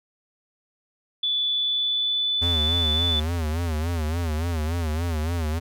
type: tone with pitch glide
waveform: sine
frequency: 3465 to 3493 Hz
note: A7 to A7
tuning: -27 to -13 cents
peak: -21 dBFS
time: 1.23-3.2 s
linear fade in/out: 5 ms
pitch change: +14 cents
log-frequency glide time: 1.49-2.43 s
type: tone with vibrato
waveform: square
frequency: 81.3 Hz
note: E2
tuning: 23 cents flat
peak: -24 dBFS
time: 2.41-5.6 s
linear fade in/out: 20 ms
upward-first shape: sine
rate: 3.5 Hz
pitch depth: 120 cents each way
effects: none